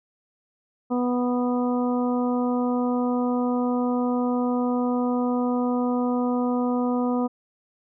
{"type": "harmonic tone", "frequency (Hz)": 246.5, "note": "B3", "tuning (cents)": -3, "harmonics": [1, 2, 3, 4, 5], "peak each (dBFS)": [-22, -28, -32, -34, -36], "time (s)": [0.9, 7.28], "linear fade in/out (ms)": 20, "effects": []}